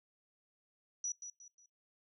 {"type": "tone with echo", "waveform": "sine", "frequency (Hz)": 5870, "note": "F#8", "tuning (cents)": -15, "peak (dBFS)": -35, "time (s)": [1.04, 1.12], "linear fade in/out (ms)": 2, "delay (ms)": 180, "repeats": 3, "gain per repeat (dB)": -9, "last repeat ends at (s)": 1.66, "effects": ["noise-tail reverb RT60 0.2 s tail -22 dB re dry"]}